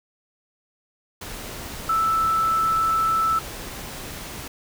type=tone in noise; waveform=sine; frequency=1318.5 Hz; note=E6; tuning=in tune; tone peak=-18 dBFS; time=1.89-3.39 s; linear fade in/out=5 ms; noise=pink; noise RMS=-35 dBFS; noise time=1.21-4.48 s; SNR=+14 dB; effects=none